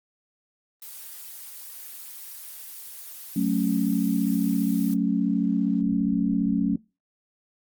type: noise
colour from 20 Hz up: blue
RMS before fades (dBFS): -40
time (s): 0.82-4.94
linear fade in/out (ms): 2
type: chord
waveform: sine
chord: F# minor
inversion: none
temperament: equal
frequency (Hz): 185 / 220 / 277.2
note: F#3 / A3 / C#4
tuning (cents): 0 / 0 / 0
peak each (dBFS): -25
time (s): 3.36-6.76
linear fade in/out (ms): 5
effects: noise-tail reverb RT60 0.3 s tail -26 dB re dry + Opus 24 kbps